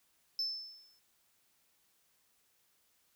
sine tone with exponential decay, 5274 Hz, E8, in tune, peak -28 dBFS, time 0.39-0.99 s, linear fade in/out 1 ms, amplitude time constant 130 ms, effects tanh soft clip ceiling -30 dBFS + white hiss -73 dBFS RMS until 3.15 s

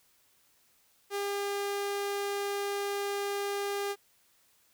sawtooth tone, 402.6 Hz, G4, 46 cents sharp, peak -27 dBFS, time 1.1-3.96 s, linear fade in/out 50 ms, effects white hiss -67 dBFS RMS until 4.73 s

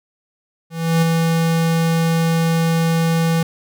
square tone with ADSR envelope, 164.81 Hz, E3, in tune, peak -12 dBFS, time 0.7-3.43 s, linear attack 320 ms, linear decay 14 ms, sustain -3 dB, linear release 4 ms, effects none

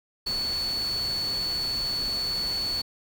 sine tone in noise, 4435 Hz, C#8, in tune, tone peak -26 dBFS, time 0.26-2.82 s, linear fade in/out 10 ms, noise pink, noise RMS -38 dBFS, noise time 0.26-2.82 s, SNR +9 dB, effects none

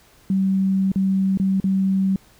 sine tone with dropouts, 192 Hz, G3, 36 cents flat, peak -16 dBFS, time 0.3-2.16 s, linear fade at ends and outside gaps 2 ms, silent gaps 0.918-0.958 / 1.374-1.398 / 1.601-1.641 s, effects pink hiss -53 dBFS RMS until 2.39 s

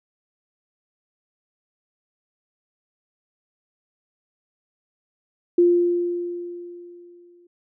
sine tone with exponential decay, 349.2 Hz, F4, in tune, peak -11 dBFS, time 5.58-7.47 s, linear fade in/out 5 ms, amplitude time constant 410 ms, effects none

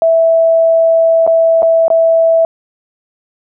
sine tone with dropouts, 657 Hz, E5, 6 cents flat, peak -6 dBFS, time 0.02-2.45 s, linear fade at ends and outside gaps 1 ms, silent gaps 1.266-1.275 / 1.622-1.629 / 1.881-1.902 s, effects none

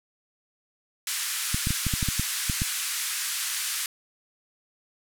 white band-pass noise, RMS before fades -30 dBFS, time 1.07-3.86 s, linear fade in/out 2 ms, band 1300 to 12000 Hz, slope 24 dB/octave
clicks, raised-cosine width 5 ms, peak -14 dBFS, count 10, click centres 1.545 / 1.671 / 1.706 / 1.867 / 1.938 / 2.028 / 2.087 / 2.196 / 2.498 / 2.619 s
effects none

